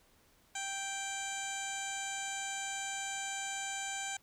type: tone with low-pass filter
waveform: 15% pulse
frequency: 784 Hz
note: G5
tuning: in tune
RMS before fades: -39 dBFS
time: 0.55-4.17 s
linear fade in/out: 5 ms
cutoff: 7000 Hz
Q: 4.4
effects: pink hiss -67 dBFS RMS until 4.22 s